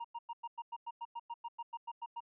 triangle tone bursts, 937 Hz, A#5, 9 cents sharp, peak -37 dBFS, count 16, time 0-2.205 s, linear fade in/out 10 ms, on 45 ms, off 99 ms, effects resampled to 8000 Hz

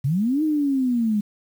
sine linear two-way sweep, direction up then down, 123.47 to 315.5 to 203.1 Hz, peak -18 dBFS, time 0.04-1.21 s, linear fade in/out 10 ms, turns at 0.43 s, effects 8-bit

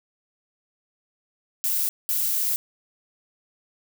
violet noise bursts at uneven times, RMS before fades -24 dBFS, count 2, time 1.64-1.89 / 2.09-2.56 s, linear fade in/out 0 ms, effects none

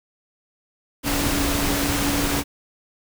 sine tone in noise, 284.7 Hz, C#4, 46 cents sharp, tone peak -25 dBFS, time 1.03-2.44 s, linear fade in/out 50 ms, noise pink, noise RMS -23 dBFS, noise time 1.03-2.44 s, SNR -5 dB, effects none

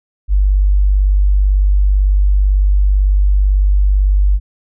sine tone, 49 Hz, G1, in tune, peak -8 dBFS, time 0.28-4.4 s, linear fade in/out 50 ms, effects none

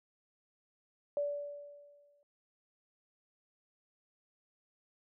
sine tone with exponential decay, 578 Hz, D5, 28 cents flat, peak -29 dBFS, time 1.17-2.23 s, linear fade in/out 1 ms, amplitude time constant 230 ms, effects none

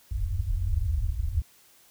white low-pass noise, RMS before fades -27 dBFS, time 0.11-1.42 s, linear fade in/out 2 ms, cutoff 100 Hz, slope 96 dB/octave, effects white hiss -58 dBFS RMS until 1.9 s

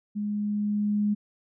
sine tone with level ramp, 207.7 Hz, G#3, in tune, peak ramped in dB -27 to -21 dBFS, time 0.15-1.15 s, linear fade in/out 20 ms, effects none

